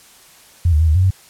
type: tone with pitch steps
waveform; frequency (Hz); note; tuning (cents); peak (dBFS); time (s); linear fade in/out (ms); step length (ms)
sine; 86.2 / 75.6 / 81.3 / 76.8 / 92.2 / 94.4; F2 / D#2 / E2 / D#2 / F#2 / F#2; -22 / -49 / -23 / -22 / -6 / +35; -10; 0.65-1.106; 5; 76
effects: white hiss -46 dBFS RMS until 1.29 s + low-pass 12000 Hz 12 dB/octave